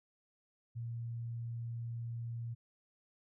sine tone, 116.9 Hz, A#2, 5 cents sharp, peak -38 dBFS, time 0.75-2.55 s, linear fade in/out 20 ms, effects none

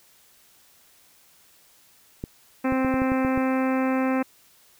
clicks, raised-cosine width 3 ms, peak -17 dBFS, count 8, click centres 2.239 / 2.723 / 2.848 / 2.941 / 3.019 / 3.119 / 3.249 / 3.376 s
harmonic tone, 261.6 Hz, C4, in tune, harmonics 1 / 2 / 3 / 4 / 5 / 6 / 7 / 8 / 9 / 10, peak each -22 / -28 / -32 / -34 / -36 / -38 / -39 / -40 / -41 / -42 dBFS, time 2.64-4.23 s, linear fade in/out 10 ms
effects white hiss -57 dBFS RMS until 4.79 s

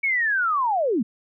sine linear sweep, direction down, 2250 to 191.9 Hz, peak -19 dBFS, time 0.03-1.03 s, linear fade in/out 10 ms, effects none

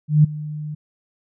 sine tone with ADSR envelope, 151.2 Hz, D#3, 49 cents flat, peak -7 dBFS, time 0.08-0.75 s, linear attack 160 ms, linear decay 11 ms, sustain -19 dB, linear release 10 ms, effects none

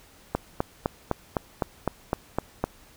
click train, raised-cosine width 1 ms, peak -9 dBFS, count 10, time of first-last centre 0.35-2.64 s, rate 3.93 Hz, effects pink hiss -54 dBFS RMS until 2.96 s

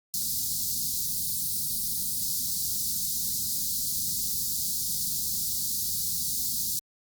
white band-stop noise, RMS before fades -29 dBFS, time 0.14-6.79 s, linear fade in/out 0 ms, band 240 to 4100 Hz, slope 48 dB/octave, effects Opus 48 kbps

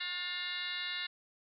sine tone with frequency modulation, 2819 Hz, F7, 16 cents sharp, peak -35 dBFS, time 0-1.07 s, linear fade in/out 10 ms, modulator 347 Hz, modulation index 3.9, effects none

